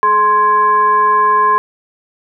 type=tone with frequency modulation; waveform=sine; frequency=1047 Hz; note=C6; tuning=1 cent sharp; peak=-8 dBFS; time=0.03-1.58 s; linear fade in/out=0 ms; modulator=622 Hz; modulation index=0.48; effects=none